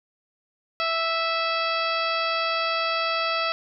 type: harmonic tone with a mistuned harmonic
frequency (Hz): 659.3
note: E5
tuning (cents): 0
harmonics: 1 / 2 / 3 / 4 / 5 / 6 / 7 / 8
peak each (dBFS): -29 / -26 / -34 / -30 / -34 / -37 / -33 / -39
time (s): 0.8-3.52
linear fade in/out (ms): 0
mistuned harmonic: 4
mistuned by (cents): -16
effects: none